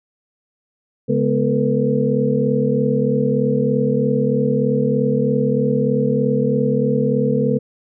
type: tone cluster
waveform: sine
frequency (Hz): 140.8 / 210.3 / 247.9 / 448.3 / 491.5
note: C#3 / G#3 / B3 / A4 / B4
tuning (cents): +27 / +22 / +7 / +32 / -8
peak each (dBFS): -21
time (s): 1.08-7.59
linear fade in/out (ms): 20
effects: none